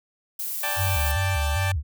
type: noise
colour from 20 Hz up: violet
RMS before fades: -30 dBFS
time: 0.39-1.12 s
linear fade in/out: 5 ms
type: chord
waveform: 15% pulse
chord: D suspended fourth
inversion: none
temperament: equal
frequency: 587.3 / 784 / 880 Hz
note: D5 / G5 / A5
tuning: 0 / 0 / 0 cents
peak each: -25 dBFS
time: 0.63-1.72 s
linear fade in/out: 5 ms
type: tone with vibrato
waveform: sine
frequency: 83 Hz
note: E2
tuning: 12 cents sharp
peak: -22 dBFS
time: 0.76-1.83 s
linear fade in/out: 50 ms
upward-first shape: square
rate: 2.5 Hz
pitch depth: 220 cents each way
effects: none

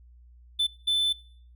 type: tone bursts at uneven times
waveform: triangle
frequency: 3520 Hz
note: A7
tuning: in tune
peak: -20 dBFS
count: 2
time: 0.59-0.67 / 0.87-1.13 s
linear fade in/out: 10 ms
effects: noise-tail reverb RT60 0.6 s tail -24 dB re dry + added 60 Hz sine -50 dBFS peak until 1.55 s

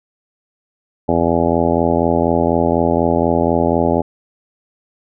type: harmonic tone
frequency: 84.1 Hz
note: E2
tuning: 35 cents sharp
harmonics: 1 / 2 / 3 / 4 / 5 / 6 / 7 / 8 / 9 / 10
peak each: -24 / -22 / -19 / -21 / -20 / -23 / -20 / -24 / -24 / -23 dBFS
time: 1.08-4.02 s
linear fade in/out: 10 ms
effects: none

